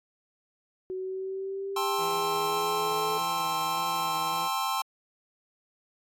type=linear sweep; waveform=sine; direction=up; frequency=372.1 to 432.9 Hz; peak=-31 dBFS; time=0.9-3.18 s; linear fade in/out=0 ms
type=chord; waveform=square; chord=A minor seventh; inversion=third; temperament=just; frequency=792 / 880 / 1056 / 1320 Hz; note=G5 / A5 / C6 / E6; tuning=+18 / 0 / +16 / +2 cents; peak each=-34 / -35 / -31 / -36 dBFS; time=1.76-4.82 s; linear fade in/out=5 ms
type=tone with vibrato; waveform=10% pulse; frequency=164.81 Hz; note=E3; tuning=in tune; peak=-31 dBFS; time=1.97-4.5 s; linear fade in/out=50 ms; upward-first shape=sine; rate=1.7 Hz; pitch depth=37 cents each way
effects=AAC 64 kbps